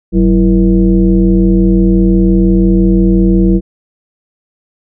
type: tone with frequency modulation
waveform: sine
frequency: 187.9 Hz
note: F#3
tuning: 27 cents sharp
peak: -5 dBFS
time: 0.12-3.61 s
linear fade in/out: 50 ms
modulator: 145 Hz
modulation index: 1.2
effects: none